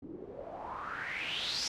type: noise with low-pass filter sweep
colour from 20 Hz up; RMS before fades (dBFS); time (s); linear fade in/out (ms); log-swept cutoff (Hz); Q
white; -39; 0.02-1.68; 5; 280 to 5600; 6
effects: none